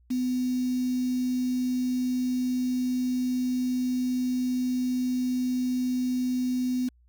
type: tone with quantisation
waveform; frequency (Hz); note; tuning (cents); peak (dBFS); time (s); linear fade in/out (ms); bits
sine; 251.8; B3; +34; -24; 0.1-6.89; 10; 7
effects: added 60 Hz sine -57 dBFS peak until 7.08 s